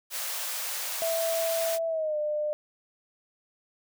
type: high-pass noise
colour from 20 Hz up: white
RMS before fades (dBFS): -33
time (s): 0.1-1.79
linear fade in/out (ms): 50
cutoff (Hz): 500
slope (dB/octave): 48
type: tone with pitch glide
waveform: sine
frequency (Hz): 659.3 to 601.1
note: E5 to D5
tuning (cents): 0 to +40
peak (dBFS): -26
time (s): 1.02-2.53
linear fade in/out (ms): 0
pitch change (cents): -160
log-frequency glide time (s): 1.87-2.17
effects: none